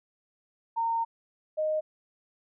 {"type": "tone pair in turn", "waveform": "sine", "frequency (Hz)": [917, 619.5], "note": ["A#5", "D#5"], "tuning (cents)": [-29, -8], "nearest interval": "perfect fifth", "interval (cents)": 679, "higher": "first", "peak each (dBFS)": -25, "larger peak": "neither", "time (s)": [[0.76, 1.05], [1.57, 1.81]], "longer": "first", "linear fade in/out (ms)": 20, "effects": []}